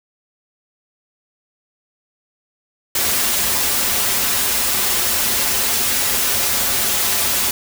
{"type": "noise with comb filter", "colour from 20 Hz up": "white", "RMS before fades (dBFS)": -18, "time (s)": [2.95, 7.51], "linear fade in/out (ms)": 2, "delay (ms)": 6.4, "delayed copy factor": -0.6, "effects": []}